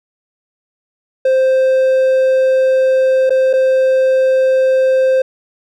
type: tone with dropouts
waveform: triangle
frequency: 523.3 Hz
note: C5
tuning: in tune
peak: -7 dBFS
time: 1.25-5.22 s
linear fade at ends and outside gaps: 5 ms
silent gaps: 3.296-3.304 / 3.531-3.535 s
effects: none